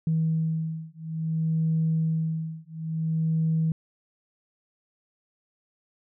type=beating tone pair; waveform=sine; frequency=160.3 / 160.88 Hz; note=E3 / E3; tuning=-48 / -42 cents; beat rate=0.58 Hz; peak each=-26 dBFS; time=0.07-3.72 s; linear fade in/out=2 ms; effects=tanh soft clip ceiling -16 dBFS